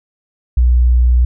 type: tone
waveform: sine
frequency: 61 Hz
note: B1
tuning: 21 cents flat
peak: -7 dBFS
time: 0.57-1.25 s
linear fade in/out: 5 ms
effects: none